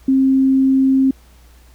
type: tone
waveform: sine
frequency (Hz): 266.3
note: C4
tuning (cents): +31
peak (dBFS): -10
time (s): 0.08-1.11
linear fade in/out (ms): 5
effects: added 60 Hz sine -44 dBFS peak until 1.74 s + pink hiss -52 dBFS RMS until 1.74 s